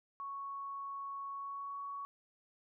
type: tone with pitch glide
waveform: sine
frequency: 1109 to 1119.9 Hz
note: C#6 to C#6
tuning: 0 to +17 cents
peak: -40 dBFS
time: 0.2-2.05 s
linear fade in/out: 0 ms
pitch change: +17 cents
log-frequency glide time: 1.3-1.78 s
effects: none